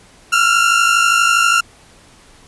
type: tone pair together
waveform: 30% pulse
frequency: 1353.6 / 1406 Hz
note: E6 / F6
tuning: +45 / +11 cents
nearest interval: minor second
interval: 66 cents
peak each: -11 dBFS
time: 0.32-1.61 s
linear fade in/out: 10 ms
effects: pink hiss -46 dBFS RMS until 2.47 s + resampled to 24000 Hz